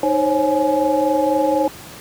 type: tone cluster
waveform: sine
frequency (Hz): 310 / 529 / 553 / 842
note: D#4 / C5 / C#5 / G#5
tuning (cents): -6 / +19 / -4 / +24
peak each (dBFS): -20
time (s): 0.03-1.68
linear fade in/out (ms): 2
effects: pink hiss -37 dBFS RMS until 2 s + high-pass 80 Hz 12 dB/octave